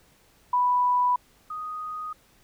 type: tone pair in turn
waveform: sine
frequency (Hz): 987.8 / 1244.6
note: B5 / D#6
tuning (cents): 0 / 0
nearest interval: major third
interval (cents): 400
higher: second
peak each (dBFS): -19 / -31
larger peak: first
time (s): 0.53-1.16 / 1.5-2.13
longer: neither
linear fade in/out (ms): 5
effects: pink hiss -60 dBFS RMS until 2.43 s